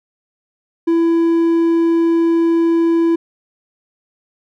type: tone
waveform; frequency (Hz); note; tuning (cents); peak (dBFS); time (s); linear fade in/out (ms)
triangle; 333.3; E4; +19; -9; 0.87-3.16; 10
effects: none